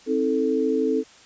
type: chord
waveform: sine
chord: A diminished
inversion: first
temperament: just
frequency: 264 / 316.8 / 440 Hz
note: C4 / Eb4 / A4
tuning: +16 / +31 / 0 cents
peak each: -24 / -26 / -22 dBFS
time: 0.06-1.04 s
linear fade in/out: 50 ms
effects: white hiss -50 dBFS RMS until 1.25 s + resampled to 16000 Hz